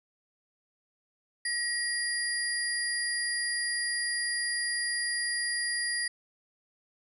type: tone cluster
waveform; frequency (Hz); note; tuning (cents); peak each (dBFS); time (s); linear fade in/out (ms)
sine; 1904 / 4828 / 9770; A#6 / D8 / D#9; +36 / +47 / -33; -31 / -33 / -36; 1.45-6.08; 5
effects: none